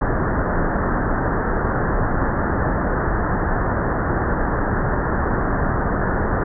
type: low-pass noise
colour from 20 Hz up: pink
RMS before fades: -20 dBFS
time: 0.01-6.44 s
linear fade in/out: 10 ms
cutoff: 1800 Hz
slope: 96 dB/octave
effects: none